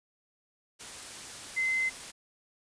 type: tone in noise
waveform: sine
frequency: 2061 Hz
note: C7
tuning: 27 cents flat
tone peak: -26 dBFS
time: 1.56-1.9 s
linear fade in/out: 20 ms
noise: white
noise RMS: -43 dBFS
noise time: 0.79-2.12 s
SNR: +14 dB
effects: resampled to 22050 Hz